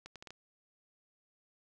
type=accelerating click train; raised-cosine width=0.2 ms; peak=-30 dBFS; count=5; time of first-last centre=0.06-0.306 s; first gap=97 ms; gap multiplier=0.7; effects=none